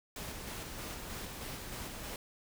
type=noise with tremolo; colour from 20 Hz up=pink; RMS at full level=-42 dBFS; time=0.16-2.16 s; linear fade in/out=2 ms; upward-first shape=square; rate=3.2 Hz; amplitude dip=25%; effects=none